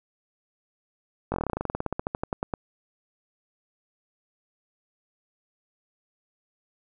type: slowing click train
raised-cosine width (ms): 1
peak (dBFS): -13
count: 24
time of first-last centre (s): 1.32-2.538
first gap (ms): 20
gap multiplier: 1.08
effects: none